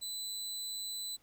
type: tone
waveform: 25% pulse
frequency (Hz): 3999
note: B7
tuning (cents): +21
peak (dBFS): -34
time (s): 0.01-1.17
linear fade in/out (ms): 20
effects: pink hiss -69 dBFS RMS until 1.22 s

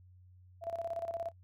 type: tone with tremolo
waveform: sine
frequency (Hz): 672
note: E5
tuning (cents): +33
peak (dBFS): -33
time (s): 0.61-1.32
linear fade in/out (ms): 50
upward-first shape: square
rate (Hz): 17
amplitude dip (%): 70
effects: noise-tail reverb RT60 0.1 s tail -23 dB re dry + added 91 Hz sine -56 dBFS peak until 1.43 s

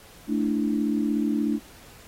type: chord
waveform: sine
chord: A suspended fourth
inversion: none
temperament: just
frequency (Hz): 220 / 293.3 / 330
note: A3 / D4 / E4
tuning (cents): 0 / -2 / +2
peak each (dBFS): -25 / -25 / -30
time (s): 0.27-1.6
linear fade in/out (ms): 50
effects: pink hiss -50 dBFS RMS until 2.07 s + AAC 48 kbps

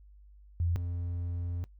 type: tone pair in turn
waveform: sine / triangle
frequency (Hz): 85.7 / 87.15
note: F2 / F2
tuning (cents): -32 / -3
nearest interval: unison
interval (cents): 29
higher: second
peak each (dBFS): -26 / -30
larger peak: first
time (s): 0.6-0.76 / 0.76-1.64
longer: second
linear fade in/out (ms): 0
effects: noise-tail reverb RT60 0.1 s tail -21 dB re dry + added 50 Hz sine -52 dBFS peak until 1.79 s

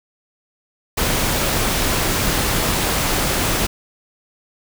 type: noise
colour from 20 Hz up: pink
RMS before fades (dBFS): -19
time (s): 0.97-3.67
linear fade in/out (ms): 10
effects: none

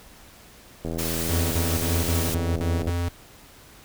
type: click train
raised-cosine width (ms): 2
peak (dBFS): -17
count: 169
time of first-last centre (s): 0.85-2.894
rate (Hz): 82.2
type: noise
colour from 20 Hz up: white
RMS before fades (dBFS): -30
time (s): 0.98-2.35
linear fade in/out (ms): 10
type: tone bursts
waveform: square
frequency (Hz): 86.7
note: F2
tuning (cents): -12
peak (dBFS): -24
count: 7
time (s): 1.29-3.088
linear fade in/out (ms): 5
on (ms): 220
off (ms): 43
effects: pink hiss -49 dBFS RMS until 3.84 s

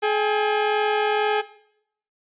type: tone pair together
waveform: sawtooth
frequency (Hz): 424.4 / 806.7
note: G#4 / G5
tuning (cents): +38 / +49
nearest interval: major seventh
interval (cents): 1111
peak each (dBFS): -16 / -21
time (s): 0.02-1.42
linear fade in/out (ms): 20
effects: noise-tail reverb RT60 0.7 s tail -17 dB re dry + resampled to 8000 Hz

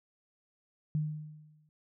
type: tone with exponential decay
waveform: sine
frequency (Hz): 152.7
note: D#3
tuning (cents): -32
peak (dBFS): -26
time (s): 0.95-1.69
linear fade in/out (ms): 0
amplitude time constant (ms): 160
effects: none

